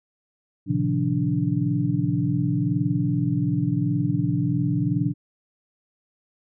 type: tone cluster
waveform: sine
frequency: 113.6 / 133.1 / 154 / 175.8 / 291.8 Hz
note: A#2 / C3 / D#3 / F3 / D4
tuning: -44 / +30 / -17 / +12 / -11 cents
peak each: -28 / -25 / -28 / -26 / -26 dBFS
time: 0.66-5.14 s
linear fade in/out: 50 ms
effects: none

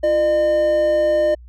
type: tone pair together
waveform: triangle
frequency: 341 / 606 Hz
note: F4 / D#5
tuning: -41 / -46 cents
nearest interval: minor seventh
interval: 995 cents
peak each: -23 / -12 dBFS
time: 0.03-1.35 s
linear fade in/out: 10 ms
effects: added 60 Hz sine -38 dBFS peak until 1.48 s

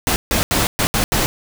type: noise bursts at uneven times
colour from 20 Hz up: pink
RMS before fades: -17 dBFS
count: 6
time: 0.07-0.16 / 0.31-0.43 / 0.51-0.67 / 0.79-0.87 / 0.94-1.04 / 1.12-1.26 s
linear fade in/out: 0 ms
effects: none

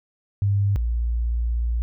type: tone pair in turn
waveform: sine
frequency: 100.3 / 58.26 Hz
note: G2 / A#1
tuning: +40 / 0 cents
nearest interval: major sixth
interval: 940 cents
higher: first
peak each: -17 / -20 dBFS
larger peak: first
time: 0.42-0.76 / 0.76-1.82 s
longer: second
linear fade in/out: 0 ms
effects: none

